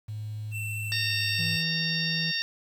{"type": "tone with pitch glide", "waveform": "sine", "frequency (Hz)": [106.8, 102.98], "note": ["G#2", "G#2"], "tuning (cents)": [49, -14], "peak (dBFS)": -32, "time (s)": [0.08, 1.57], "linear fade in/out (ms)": 10, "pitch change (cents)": -63, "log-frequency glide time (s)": [1.01, 1.13]}
{"type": "tone with vibrato", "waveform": "square", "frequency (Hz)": 2686, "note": "E7", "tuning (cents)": 32, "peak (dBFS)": -34, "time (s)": [0.51, 1.64], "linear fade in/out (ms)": 50, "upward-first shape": "triangle", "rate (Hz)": 16, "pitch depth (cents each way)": 8}
{"type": "harmonic tone", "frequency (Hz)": 918, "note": "A#5", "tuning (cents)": -27, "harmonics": [2, 3, 4, 5, 6], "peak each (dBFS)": [-33, -33, -33, -33, -33], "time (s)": [0.92, 2.42], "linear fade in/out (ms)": 0}
{"type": "tone", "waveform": "triangle", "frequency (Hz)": 164.81, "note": "E3", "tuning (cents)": 0, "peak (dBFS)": -29, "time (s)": [1.38, 2.32], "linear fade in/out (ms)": 20}
{"effects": ["9-bit"]}